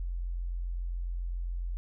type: tone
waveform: sine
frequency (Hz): 43.65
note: F1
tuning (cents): 0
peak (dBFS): -31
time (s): 0-1.77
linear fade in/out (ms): 0
effects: none